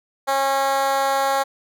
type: tone with high-pass filter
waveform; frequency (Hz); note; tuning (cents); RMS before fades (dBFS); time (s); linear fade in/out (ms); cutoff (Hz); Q
10% pulse; 272.7; C#4; -28; -20; 0.27-1.44; 20; 670; 3.5
effects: none